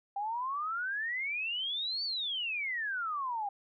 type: exponential two-way sweep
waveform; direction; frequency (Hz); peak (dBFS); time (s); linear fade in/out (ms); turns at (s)
sine; up then down; 786 to 4600 to 786; -32; 0.16-3.49; 5; 2.04
effects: none